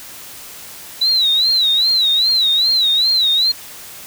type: tone with vibrato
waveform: triangle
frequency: 3930 Hz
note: B7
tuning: 9 cents flat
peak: -8 dBFS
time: 1.01-3.52 s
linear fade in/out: 10 ms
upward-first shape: sine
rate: 2.5 Hz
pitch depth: 120 cents each way
effects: tanh soft clip ceiling -10 dBFS + white hiss -35 dBFS RMS until 4.06 s